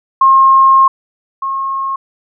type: tone pair in turn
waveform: sine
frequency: 1071 / 1081.6 Hz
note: C6 / C#6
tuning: +40 / -43 cents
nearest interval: unison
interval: 17 cents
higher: second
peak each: -4 / -15 dBFS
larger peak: first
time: 0.21-0.88 / 1.42-1.96 s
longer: first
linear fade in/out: 5 ms
effects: none